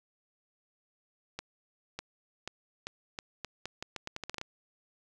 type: accelerating click train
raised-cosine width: 0.2 ms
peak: -20 dBFS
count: 16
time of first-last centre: 1.39-4.414 s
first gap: 600 ms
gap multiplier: 0.81
effects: none